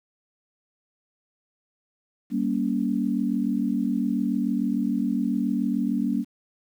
sine chord, G diminished, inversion none, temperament just, 196 / 235.2 / 282.2 Hz, G3 / Bb3 / Db4, 0 / +16 / +31 cents, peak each -27 / -25 / -27 dBFS, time 2.3-6.25 s, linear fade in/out 50 ms, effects 9-bit

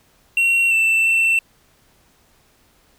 triangle tone with pitch steps, 2733 / 2670 / 2686 Hz, F7 / E7 / E7, -38 / +22 / +32 cents, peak -12 dBFS, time 0.37-1.39 s, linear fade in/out 2 ms, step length 340 ms, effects pink hiss -57 dBFS RMS until 2.98 s

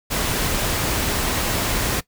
pink noise, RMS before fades -22 dBFS, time 0.1-2.01 s, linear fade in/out 20 ms, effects noise-tail reverb RT60 0.1 s tail -18 dB re dry

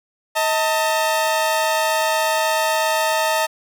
sawtooth tone pair together, 634 / 897.3 Hz, D#5 / A5, +32 / +34 cents, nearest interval tritone, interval 602 cents, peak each -16 dBFS, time 0.35-3.47 s, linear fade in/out 20 ms, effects none

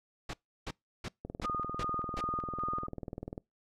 pink noise bursts, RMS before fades -38 dBFS, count 6, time 0.29-2.21 s, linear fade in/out 5 ms, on 45 ms, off 330 ms
click train, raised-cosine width 2 ms, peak -26 dBFS, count 44, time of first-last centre 1.25-3.379 s, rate 20.2 Hz
sine tone with tremolo, 1229 Hz, D#6, 22 cents flat, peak -32 dBFS, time 1.44-2.87 s, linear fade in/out 10 ms, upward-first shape square, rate 2.6 Hz, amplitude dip 45%
effects noise-tail reverb RT60 0.2 s tail -26 dB re dry + low-pass 5000 Hz 12 dB/octave

